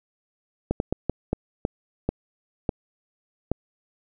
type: slowing click train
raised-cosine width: 2 ms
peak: -9 dBFS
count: 9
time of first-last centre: 0.71-3.516 s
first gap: 91 ms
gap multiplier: 1.37
effects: none